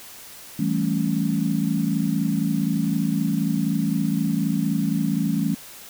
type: chord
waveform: sine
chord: A dominant seventh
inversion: second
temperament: equal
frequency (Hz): 164.81 / 196 / 220 / 277.2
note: E3 / G3 / A3 / C#4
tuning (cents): 0 / 0 / 0 / 0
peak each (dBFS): -25 / -25 / -25 / -26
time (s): 0.59-5.55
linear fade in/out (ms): 5
effects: white hiss -42 dBFS RMS until 5.89 s